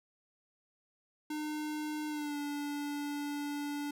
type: tone with pitch glide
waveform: square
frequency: 303.4 to 289.9 Hz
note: D#4 to D4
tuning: -44 to -22 cents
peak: -36 dBFS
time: 1.3-3.91 s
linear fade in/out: 5 ms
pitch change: -78 cents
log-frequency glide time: 2.08-2.37 s
effects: none